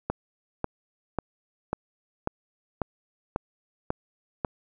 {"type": "click train", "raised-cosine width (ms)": 1, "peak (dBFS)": -12, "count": 9, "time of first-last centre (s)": [0.1, 4.448], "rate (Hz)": 1.84, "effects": []}